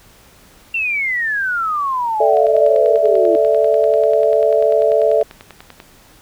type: exponential sweep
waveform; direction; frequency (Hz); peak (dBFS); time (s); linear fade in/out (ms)
sine; down; 2746 to 329.6; -16; 0.74-3.36; 5
type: chord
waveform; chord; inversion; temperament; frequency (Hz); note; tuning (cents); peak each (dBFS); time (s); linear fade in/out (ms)
sine; A suspended fourth; none; just; 440 / 586.7 / 660; A4 / D5 / E5; 0 / -2 / +2; -15; 2.2-5.23; 5
type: click train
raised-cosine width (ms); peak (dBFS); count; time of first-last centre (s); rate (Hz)
0.3; -19; 36; 2.37-5.801; 10.2
effects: pink hiss -47 dBFS RMS until 6.21 s